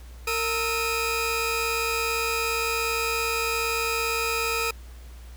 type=tone cluster; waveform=sawtooth; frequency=458.8 / 1299 / 2457 Hz; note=A#4 / E6 / D#7; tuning=-28 / -26 / -22 cents; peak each=-25 dBFS; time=0.27-4.71 s; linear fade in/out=5 ms; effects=added 60 Hz sine -40 dBFS peak until 5.36 s + pink hiss -53 dBFS RMS until 5.36 s